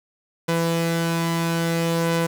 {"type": "tone pair together", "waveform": "sawtooth", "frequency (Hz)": [166.8, 499.8], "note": ["E3", "B4"], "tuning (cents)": [21, 21], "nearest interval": "octave + perfect fifth", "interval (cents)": 1900, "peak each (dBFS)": [-17, -23], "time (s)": [0.48, 2.27], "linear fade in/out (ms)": 10, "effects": []}